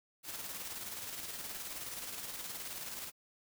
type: noise with tremolo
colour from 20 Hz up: white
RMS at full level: -42 dBFS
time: 0.23-3.12 s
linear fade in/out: 50 ms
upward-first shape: square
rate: 19 Hz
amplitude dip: 35%
effects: none